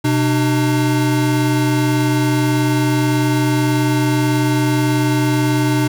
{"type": "tone pair together", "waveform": "square", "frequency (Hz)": [126.6, 301.5], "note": ["B2", "D4"], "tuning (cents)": [43, 46], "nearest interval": "octave + minor third", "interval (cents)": 1503, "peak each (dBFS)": -17, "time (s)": [0.04, 5.88], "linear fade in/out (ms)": 10, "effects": []}